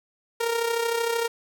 sawtooth tone with amplitude modulation, 464.4 Hz, A#4, 7 cents flat, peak -17 dBFS, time 0.4-1.28 s, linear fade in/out 10 ms, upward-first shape sine, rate 33.1 Hz, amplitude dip 55%, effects none

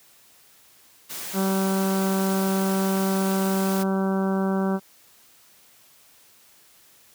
white high-pass noise, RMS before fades -34 dBFS, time 1.09-3.84 s, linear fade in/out 20 ms, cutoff 120 Hz, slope 48 dB/octave
harmonic tone, 192.3 Hz, G3, 33 cents flat, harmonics 1 / 2 / 3 / 4 / 5 / 6 / 7 / 8, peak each -22 / -28 / -32 / -34 / -36 / -38 / -39 / -40 dBFS, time 1.33-4.8 s, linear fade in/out 50 ms
effects white hiss -55 dBFS RMS until 7.14 s + high-pass 60 Hz 12 dB/octave

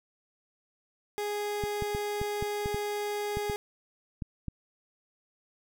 30% pulse tone, 414.1 Hz, G#4, 5 cents flat, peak -28 dBFS, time 1.18-3.56 s, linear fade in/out 0 ms
clicks, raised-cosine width 5 ms, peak -22 dBFS, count 11, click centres 1.638 / 1.823 / 1.949 / 2.215 / 2.425 / 2.659 / 2.745 / 3.371 / 3.498 / 4.222 / 4.483 s
effects none

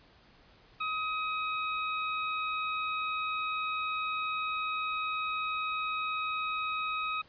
25% pulse tone, 1264 Hz, D#6, 27 cents sharp, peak -27 dBFS, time 0.8-7.22 s, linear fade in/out 10 ms, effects pink hiss -60 dBFS RMS until 7.28 s + resampled to 11025 Hz

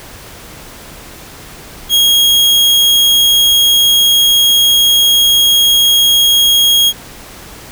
40% pulse tone, 3278 Hz, G#7, 23 cents flat, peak -6 dBFS, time 1.89-6.93 s, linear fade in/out 50 ms, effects pink hiss -33 dBFS RMS until 7.71 s

